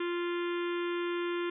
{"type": "harmonic tone", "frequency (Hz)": 348.2, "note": "F4", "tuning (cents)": -5, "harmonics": [1, 3, 4, 5, 6, 7, 8, 9, 10], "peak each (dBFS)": [-31, -41, -43, -45, -47, -48, -49, -50, -51], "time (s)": [0, 1.5], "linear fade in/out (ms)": 5, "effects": []}